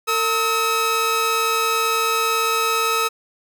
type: tone pair together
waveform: sawtooth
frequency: 454.3 / 1285 Hz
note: A#4 / E6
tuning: -45 / -45 cents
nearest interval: octave + tritone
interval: 1800 cents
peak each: -20 / -15 dBFS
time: 0.07-3.09 s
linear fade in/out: 20 ms
effects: none